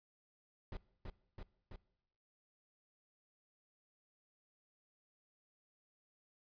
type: noise with echo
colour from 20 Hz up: brown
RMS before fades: -44 dBFS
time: 0.72-0.77 s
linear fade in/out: 2 ms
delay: 330 ms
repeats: 3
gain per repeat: -2 dB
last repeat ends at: 1.76 s
effects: noise-tail reverb RT60 0.9 s tail -21 dB re dry + resampled to 11025 Hz